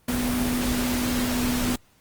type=tone in noise; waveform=sine; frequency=246.9 Hz; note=B3; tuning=in tune; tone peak=-24 dBFS; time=0.08-1.76 s; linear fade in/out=5 ms; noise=pink; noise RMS=-28 dBFS; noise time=0.08-1.76 s; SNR=+1 dB; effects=pink hiss -61 dBFS RMS until 2 s + Opus 24 kbps